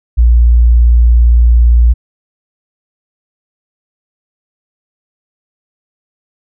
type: tone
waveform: sine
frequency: 58.8 Hz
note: A#1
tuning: 16 cents sharp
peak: -3 dBFS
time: 0.17-1.94 s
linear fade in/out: 20 ms
effects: none